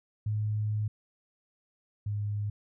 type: tone pair in turn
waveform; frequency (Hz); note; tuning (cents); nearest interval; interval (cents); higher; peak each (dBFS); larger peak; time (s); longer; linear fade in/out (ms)
sine; 106.4 / 103.61; G#2 / G#2; +42 / -4; unison; 46; first; -27 / -29; first; 0.26-0.88 / 2.06-2.5; first; 5
effects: none